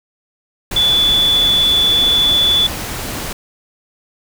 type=tone in noise; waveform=sine; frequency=3457 Hz; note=A7; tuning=31 cents flat; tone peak=-10 dBFS; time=0.76-2.67 s; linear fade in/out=5 ms; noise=pink; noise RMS=-24 dBFS; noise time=0.71-3.33 s; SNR=+11 dB; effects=none